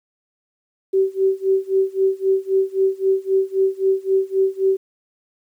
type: tone with tremolo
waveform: sine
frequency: 384.4 Hz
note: G4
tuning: 34 cents flat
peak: -12 dBFS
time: 0.93-4.77 s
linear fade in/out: 10 ms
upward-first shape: sine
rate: 3.8 Hz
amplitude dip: 95%
effects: 9-bit